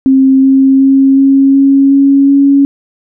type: tone with pitch steps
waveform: sine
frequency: 266.3 / 268.3 / 270.3 / 272.4 / 274.4 / 276.5 / 278.6 Hz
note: C4 / C4 / C#4 / C#4 / C#4 / C#4 / C#4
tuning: +31 / +44 / -44 / -30 / -17 / -4 / +9 cents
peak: -3 dBFS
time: 0.06-2.65 s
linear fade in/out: 0 ms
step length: 370 ms
effects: none